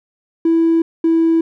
triangle tone pair in turn, 329.6 / 328.2 Hz, E4 / E4, 0 / -8 cents, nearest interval unison, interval 8 cents, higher first, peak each -7 dBFS, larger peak neither, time 0.45-0.82 / 1.04-1.41 s, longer neither, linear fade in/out 5 ms, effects tanh soft clip ceiling -7 dBFS

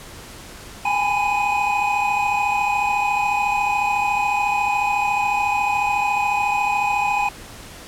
triangle tone cluster, 813 / 847 / 999 / 2496 Hz, G#5 / G#5 / B5 / D#7, -37 / +34 / +20 / +5 cents, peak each -19 / -23 / -24 / -22 dBFS, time 0.85-7.29 s, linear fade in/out 5 ms, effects pink hiss -39 dBFS RMS until 7.87 s + low-pass 12000 Hz 12 dB/octave

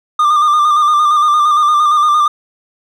triangle tone with vibrato, 1200 Hz, D6, 37 cents sharp, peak -6 dBFS, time 0.19-2.28 s, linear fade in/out 5 ms, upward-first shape square, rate 8.7 Hz, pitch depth 33 cents each way, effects none

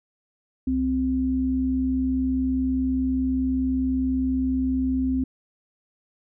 sine tone pair together, 64.97 / 259.9 Hz, C2 / C4, -12 / -11 cents, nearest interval 2 octaves, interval 2401 cents, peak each -29 / -21 dBFS, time 0.67-5.24 s, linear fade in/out 5 ms, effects none

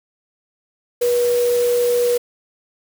sine tone in noise, 483.7 Hz, B4, 36 cents flat, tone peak -14 dBFS, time 1.01-2.18 s, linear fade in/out 10 ms, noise white, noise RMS -30 dBFS, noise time 1.01-2.18 s, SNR +13 dB, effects none

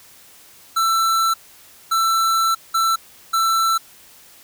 square tone bursts at uneven times, 1335 Hz, E6, 22 cents sharp, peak -16 dBFS, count 4, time 0.76-1.34 / 1.91-2.55 / 2.74-2.96 / 3.33-3.78 s, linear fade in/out 10 ms, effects white hiss -47 dBFS RMS until 4.43 s

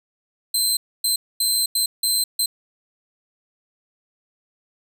20% pulse tone bursts at uneven times, 4104 Hz, C8, 34 cents flat, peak -12 dBFS, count 6, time 0.54-0.77 / 1.04-1.16 / 1.4-1.66 / 1.75-1.86 / 2.03-2.24 / 2.39-2.46 s, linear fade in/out 5 ms, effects none

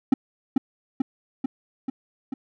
triangle tone with echo, 263.7 Hz, C4, 14 cents sharp, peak -10 dBFS, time 0.12-0.14 s, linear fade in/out 5 ms, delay 440 ms, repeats 5, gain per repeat -3 dB, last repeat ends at 2.34 s, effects none

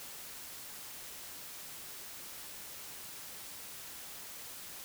silence, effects white hiss -47 dBFS RMS until 4.84 s

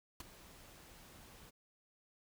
pink noise with ADSR envelope, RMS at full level -43 dBFS, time 0.2-1.51 s, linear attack 3 ms, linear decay 16 ms, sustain -15 dB, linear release 22 ms, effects none

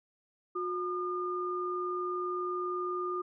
sine tone pair together, 360.5 / 1212.6 Hz, F#4 / D#6, -45 / -45 cents, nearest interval octave + major sixth, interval 2100 cents, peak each -34 / -34 dBFS, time 0.55-3.22 s, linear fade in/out 10 ms, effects none

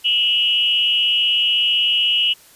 sine tone with frequency modulation, 2921 Hz, F#7, 23 cents flat, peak -14 dBFS, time 0.04-2.34 s, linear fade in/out 20 ms, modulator 248 Hz, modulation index 0.66, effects white hiss -48 dBFS RMS until 2.55 s + resampled to 32000 Hz

